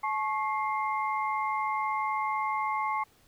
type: tone cluster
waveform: sine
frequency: 861 / 1097 / 2104 Hz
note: A5 / C#6 / C7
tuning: -38 / -18 / +9 cents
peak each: -31 / -30 / -36 dBFS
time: 0.03-3.04 s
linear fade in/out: 10 ms
effects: pink hiss -63 dBFS RMS until 3.27 s